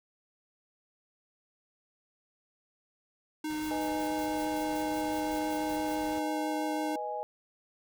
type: tone with vibrato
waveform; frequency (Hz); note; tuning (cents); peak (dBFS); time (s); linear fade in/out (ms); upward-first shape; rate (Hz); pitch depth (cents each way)
square; 307.3; D#4; -21; -33; 3.44-6.96; 5; sine; 6; 8
type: noise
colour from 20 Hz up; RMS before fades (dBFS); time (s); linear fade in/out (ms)
pink; -48; 3.5-6.19; 0
type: noise bursts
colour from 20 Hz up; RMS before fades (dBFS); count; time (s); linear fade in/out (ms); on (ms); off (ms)
blue; -49; 13; 3.62-5.954; 5; 78; 110
type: chord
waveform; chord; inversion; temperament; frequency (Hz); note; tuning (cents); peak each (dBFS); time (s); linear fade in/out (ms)
sine; G# minor; first; equal; 493.9 / 622.3 / 830.6; B4 / D#5 / G#5; 0 / 0 / 0; -40 / -38 / -35; 3.71-7.23; 0
effects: none